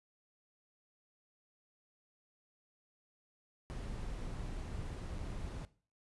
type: noise with dropouts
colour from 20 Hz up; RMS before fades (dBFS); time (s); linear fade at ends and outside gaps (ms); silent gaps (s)
brown; -42; 3.7-5.65; 0; 5.184-5.191
effects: noise-tail reverb RT60 0.4 s tail -18 dB re dry + resampled to 24000 Hz